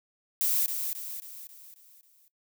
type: noise with echo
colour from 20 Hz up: violet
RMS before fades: -26 dBFS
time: 0.41-0.66 s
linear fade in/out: 0 ms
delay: 270 ms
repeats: 6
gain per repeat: -6 dB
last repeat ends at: 2.28 s
effects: noise-tail reverb RT60 0.1 s tail -17 dB re dry